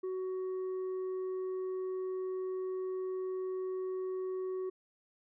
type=tone with tanh clipping; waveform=triangle; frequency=373.4 Hz; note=F#4; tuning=16 cents sharp; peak=-35 dBFS; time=0.03-4.7 s; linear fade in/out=10 ms; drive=8 dB; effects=none